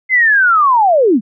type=linear sweep; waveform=sine; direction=down; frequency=2093 to 185 Hz; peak=-7 dBFS; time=0.09-1.21 s; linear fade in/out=50 ms; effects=none